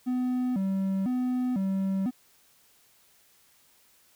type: tone with vibrato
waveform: triangle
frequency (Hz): 220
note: A3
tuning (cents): 0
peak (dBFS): -23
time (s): 0.06-2.11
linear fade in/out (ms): 20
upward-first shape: square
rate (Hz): 1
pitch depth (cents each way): 230
effects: white hiss -62 dBFS RMS until 4.15 s